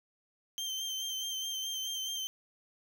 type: tone with vibrato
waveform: 30% pulse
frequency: 3136 Hz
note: G7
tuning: in tune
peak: -32 dBFS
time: 0.58-2.27 s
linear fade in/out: 0 ms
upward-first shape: sine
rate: 4.7 Hz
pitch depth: 28 cents each way
effects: none